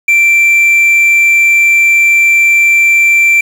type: tone with quantisation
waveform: triangle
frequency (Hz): 2349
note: D7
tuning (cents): 0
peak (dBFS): -3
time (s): 0.08-3.41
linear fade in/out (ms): 5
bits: 5
effects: none